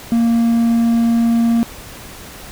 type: tone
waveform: triangle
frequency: 232 Hz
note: A#3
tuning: 8 cents flat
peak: -9 dBFS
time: 0.12-1.63 s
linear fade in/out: 0 ms
effects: pink hiss -35 dBFS RMS until 2.51 s